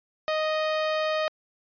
sawtooth tone, 622.3 Hz, D#5, in tune, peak -20 dBFS, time 0.28-1.28 s, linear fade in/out 0 ms, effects resampled to 11025 Hz

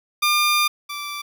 15% pulse tone pair in turn, 1200 / 1168.5 Hz, D6 / D6, +37 / -9 cents, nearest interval unison, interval 46 cents, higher first, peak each -10 / -22 dBFS, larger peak first, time 0.22-0.68 / 0.89-1.22 s, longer first, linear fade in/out 10 ms, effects none

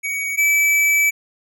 square tone pair in turn, 2253 / 2304 Hz, C#7 / D7, +28 / -34 cents, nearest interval unison, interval 38 cents, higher second, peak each -22 / -14 dBFS, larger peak second, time 0.03-0.37 / 0.37-1.11 s, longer second, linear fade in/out 20 ms, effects none

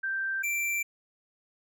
sine / square tone pair in turn, 1568 / 2349 Hz, G6 / D7, 0 / 0 cents, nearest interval perfect fifth, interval 700 cents, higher second, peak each -28 dBFS, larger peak neither, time 0.03-0.43 / 0.43-0.83 s, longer neither, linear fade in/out 10 ms, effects none

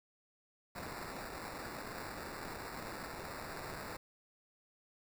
violet noise with sample-and-hold, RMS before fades -45 dBFS, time 0.75-3.97 s, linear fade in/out 5 ms, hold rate 3150 Hz, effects none

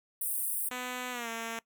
pink high-pass noise, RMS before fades -33 dBFS, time 0.21-0.69 s, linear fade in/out 5 ms, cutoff 8600 Hz, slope 96 dB/octave
5% pulse tone with pitch glide, 250.2 to 228.1 Hz, B3 to A#3, +23 to -37 cents, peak -24 dBFS, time 0.71-1.59 s, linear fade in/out 2 ms, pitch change -160 cents, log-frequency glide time 1.11-1.29 s
effects noise-tail reverb RT60 0.1 s tail -21 dB re dry

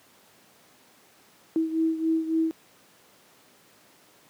sine beating tone pair, 322.2 / 325.8 Hz, E4 / E4, -39 / -20 cents, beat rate 3.6 Hz, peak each -23 / -28 dBFS, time 1.56-2.51 s, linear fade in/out 0 ms, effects pink hiss -57 dBFS RMS until 4.29 s + high-pass 200 Hz 12 dB/octave

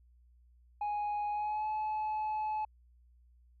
sine tone with pitch glide, 830.6 to 858.4 Hz, G#5 to A5, 0 to -43 cents, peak -29 dBFS, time 0.81-2.65 s, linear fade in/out 5 ms, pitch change +57 cents, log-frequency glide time 1.31-1.67 s, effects tanh soft clip ceiling -31 dBFS + added 60 Hz sine -60 dBFS peak until 3.6 s

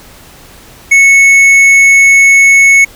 triangle tone with tanh clipping, 2205 Hz, C#7, 10 cents flat, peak -3 dBFS, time 0.91-2.85 s, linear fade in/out 10 ms, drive 12 dB, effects pink hiss -36 dBFS RMS until 2.95 s

